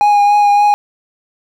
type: tone with vibrato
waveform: triangle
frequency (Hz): 822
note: G#5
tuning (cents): -18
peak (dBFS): -5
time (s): 0.01-0.74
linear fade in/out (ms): 0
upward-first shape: triangle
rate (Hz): 3.5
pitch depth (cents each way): 19
effects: none